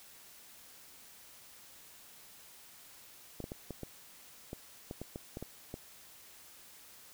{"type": "clicks", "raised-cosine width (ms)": 2, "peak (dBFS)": -27, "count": 12, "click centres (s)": [3.403, 3.441, 3.519, 3.707, 3.833, 4.531, 4.911, 5.016, 5.159, 5.371, 5.426, 5.741], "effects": ["white hiss -56 dBFS RMS until 7.13 s"]}